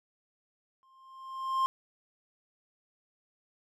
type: tone with exponential growth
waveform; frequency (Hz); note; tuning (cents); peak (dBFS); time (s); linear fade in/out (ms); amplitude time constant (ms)
triangle; 1057; C6; +17; -21; 0.83-1.66; 0; 180
effects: none